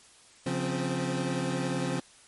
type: tone cluster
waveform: 25% pulse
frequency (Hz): 138.5 / 176.6 / 259.4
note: C#3 / F3 / C4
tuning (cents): -1 / +20 / -15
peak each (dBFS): -29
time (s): 0.46-2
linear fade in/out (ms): 5
effects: white hiss -56 dBFS RMS until 2.27 s + MP3 48 kbps